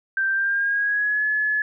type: tone with pitch glide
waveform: sine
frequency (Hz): 1568 to 1709.9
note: G6 to A6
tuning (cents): 0 to -50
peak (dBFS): -19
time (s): 0.17-1.62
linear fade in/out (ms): 2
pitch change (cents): +150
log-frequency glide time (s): 0.3-1.25
effects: none